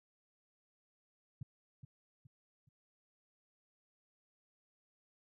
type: tone with echo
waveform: sine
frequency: 130.4 Hz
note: C3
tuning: 5 cents flat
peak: -39 dBFS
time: 1.41-1.43 s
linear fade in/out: 5 ms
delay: 420 ms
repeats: 3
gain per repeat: -8 dB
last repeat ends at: 2.69 s
effects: none